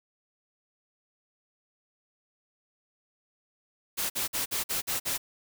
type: noise bursts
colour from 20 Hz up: white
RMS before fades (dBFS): -30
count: 7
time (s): 3.97-5.18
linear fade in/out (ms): 20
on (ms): 130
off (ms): 50
effects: none